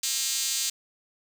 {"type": "tone with high-pass filter", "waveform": "5% pulse", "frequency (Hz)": 268.5, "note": "C4", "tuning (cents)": 45, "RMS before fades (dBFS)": -28, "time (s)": [0.03, 0.7], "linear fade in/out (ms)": 5, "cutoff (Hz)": 5300, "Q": 7.6, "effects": []}